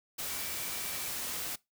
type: tone in noise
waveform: sine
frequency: 2316 Hz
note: D7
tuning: 25 cents flat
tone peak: -48 dBFS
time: 0.3-1.08 s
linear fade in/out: 10 ms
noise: white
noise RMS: -37 dBFS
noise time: 0.18-1.56 s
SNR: -14 dB
effects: noise-tail reverb RT60 0.2 s tail -22 dB re dry